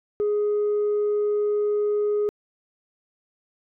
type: tone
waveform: sine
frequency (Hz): 416.3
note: G#4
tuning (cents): +4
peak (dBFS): -18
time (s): 0.2-2.29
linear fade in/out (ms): 0
effects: tanh soft clip ceiling -18 dBFS